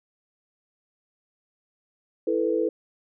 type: chord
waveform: sine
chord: E suspended fourth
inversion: none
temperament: just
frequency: 329.6 / 439.5 / 494.4 Hz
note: E4 / A4 / B4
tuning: 0 / -2 / +2 cents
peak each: -26 / -25 / -26 dBFS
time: 2.27-2.69 s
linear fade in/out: 5 ms
effects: none